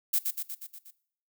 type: noise with echo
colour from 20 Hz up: violet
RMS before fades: -25 dBFS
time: 0.13-0.19 s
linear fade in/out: 10 ms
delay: 120 ms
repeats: 6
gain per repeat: -4 dB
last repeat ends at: 0.91 s
effects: noise-tail reverb RT60 0.6 s tail -19 dB re dry